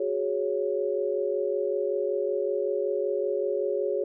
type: chord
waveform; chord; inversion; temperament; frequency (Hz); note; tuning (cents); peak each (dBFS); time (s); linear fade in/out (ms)
sine; F# suspended second; none; equal; 370 / 415.3 / 554.4; F#4 / G#4 / C#5; 0 / 0 / 0; -30 / -28 / -29; 0-4.04; 5
effects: none